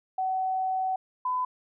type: tone pair in turn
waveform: sine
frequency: 754 / 1006.5 Hz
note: F#5 / B5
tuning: +32 / +33 cents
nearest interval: perfect fourth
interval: 501 cents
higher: second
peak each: -25 dBFS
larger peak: neither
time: 0.18-0.96 / 1.25-1.45 s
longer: first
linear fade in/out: 5 ms
effects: none